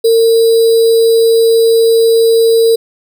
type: tone with sample-and-hold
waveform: sine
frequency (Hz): 456.1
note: A#4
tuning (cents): -38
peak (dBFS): -5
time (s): 0.04-2.76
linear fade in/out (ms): 10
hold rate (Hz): 4410
effects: none